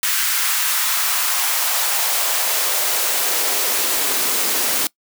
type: noise with high-pass filter sweep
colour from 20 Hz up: white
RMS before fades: -19 dBFS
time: 0.03-4.87 s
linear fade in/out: 2 ms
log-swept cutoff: 1500 to 250 Hz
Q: 1.4
effects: noise-tail reverb RT60 0.1 s tail -23 dB re dry